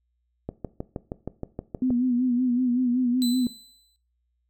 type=click train; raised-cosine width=2 ms; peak=-17 dBFS; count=10; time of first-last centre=0.49-1.905 s; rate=6.36 Hz
type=tone with vibrato; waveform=sine; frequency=248.4 Hz; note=B3; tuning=10 cents sharp; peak=-20 dBFS; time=1.82-3.47 s; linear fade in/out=2 ms; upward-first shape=sine; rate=5.3 Hz; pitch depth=63 cents each way
type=tone with exponential decay; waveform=sawtooth; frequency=4015 Hz; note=B7; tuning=28 cents sharp; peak=-25 dBFS; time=3.22-3.96 s; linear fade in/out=0 ms; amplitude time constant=160 ms
effects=noise-tail reverb RT60 0.4 s tail -18 dB re dry + added 60 Hz sine -70 dBFS peak until 4.49 s